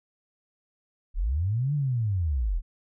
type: linear two-way sweep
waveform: sine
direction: up then down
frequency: 30.79 to 149.9 to 33.29 Hz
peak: -23 dBFS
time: 1.14-2.62 s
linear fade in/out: 50 ms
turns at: 1.74 s
effects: none